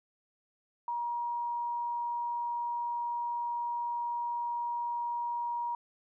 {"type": "tone", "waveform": "sine", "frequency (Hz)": 951, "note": "A#5", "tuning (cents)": 34, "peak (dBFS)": -31, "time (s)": [0.88, 5.75], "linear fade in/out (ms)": 2, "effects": []}